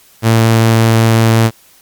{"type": "tone", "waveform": "sawtooth", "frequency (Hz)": 113.2, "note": "A2", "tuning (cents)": 50, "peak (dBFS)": -3, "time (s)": [0.22, 1.51], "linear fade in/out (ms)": 50, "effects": ["white hiss -46 dBFS RMS until 1.81 s", "Opus 48 kbps"]}